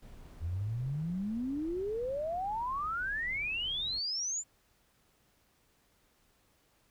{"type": "noise", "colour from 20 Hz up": "brown", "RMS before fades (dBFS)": -50, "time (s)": [0.02, 3.99], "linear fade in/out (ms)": 5}
{"type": "exponential sweep", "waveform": "sine", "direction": "up", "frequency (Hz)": [78.6, 7300], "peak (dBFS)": -32, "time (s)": [0.4, 4.44], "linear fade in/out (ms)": 50}
{"effects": ["pink hiss -70 dBFS RMS until 6.9 s"]}